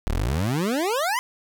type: exponential sweep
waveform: 25% pulse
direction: up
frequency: 32.7 to 1046.5 Hz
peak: -18 dBFS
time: 0.07-1.19 s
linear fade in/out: 0 ms
effects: none